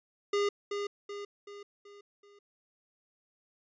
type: tone with echo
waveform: square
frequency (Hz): 406.7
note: G#4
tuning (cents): -36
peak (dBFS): -27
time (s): 0.33-0.49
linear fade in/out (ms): 5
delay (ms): 380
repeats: 5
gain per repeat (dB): -6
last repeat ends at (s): 2.39
effects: resampled to 16000 Hz